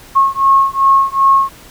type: beating tone pair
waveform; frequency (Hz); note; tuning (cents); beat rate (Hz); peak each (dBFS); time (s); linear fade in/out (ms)
sine; 1087 / 1089.6; C#6 / C#6; -34 / -30; 2.6; -11; 0.15-1.5; 20
effects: pink hiss -39 dBFS RMS until 1.7 s